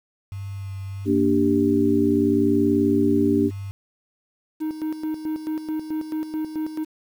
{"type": "tone with vibrato", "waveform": "sine", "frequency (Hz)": 98, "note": "G2", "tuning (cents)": 0, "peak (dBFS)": -29, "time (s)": [0.32, 3.71], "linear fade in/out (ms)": 0, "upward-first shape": "sine", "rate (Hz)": 1.6, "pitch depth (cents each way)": 16}
{"type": "chord", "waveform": "sine", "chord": "G minor", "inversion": "first", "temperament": "equal", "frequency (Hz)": [233.1, 293.7, 392], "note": ["Bb3", "D4", "G4"], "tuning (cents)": [0, 0, 0], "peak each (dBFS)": [-22, -19, -22], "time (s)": [1.05, 3.51], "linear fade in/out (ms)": 50}
{"type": "tone with tremolo", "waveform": "triangle", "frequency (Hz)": 312, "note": "D#4", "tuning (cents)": 5, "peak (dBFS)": -21, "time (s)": [4.6, 6.85], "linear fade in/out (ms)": 20, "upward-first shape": "square", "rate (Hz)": 4.6, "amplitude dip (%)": 65}
{"effects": ["8-bit"]}